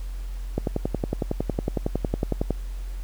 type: click train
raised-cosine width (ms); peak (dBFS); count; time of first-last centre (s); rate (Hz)
2; -10; 22; 0.58-2.507; 10.9
effects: added 44 Hz sine -29 dBFS peak until 3.03 s + pink hiss -51 dBFS RMS until 3.03 s